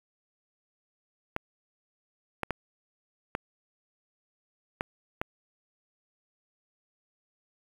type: clicks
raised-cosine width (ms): 0.5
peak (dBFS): -14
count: 6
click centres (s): 1.364 / 2.433 / 2.507 / 3.351 / 4.809 / 5.215
effects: 7-bit